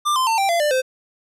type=tone with pitch steps; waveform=square; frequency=1189 / 1035.1 / 901.1 / 784.4 / 682.9 / 594.5 / 517.5 Hz; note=D6 / C6 / A5 / G5 / F5 / D5 / C5; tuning=+21 / -19 / +41 / +1 / -39 / +21 / -19 cents; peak=-17 dBFS; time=0.05-0.82 s; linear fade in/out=20 ms; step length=110 ms; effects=low-pass 12000 Hz 12 dB/octave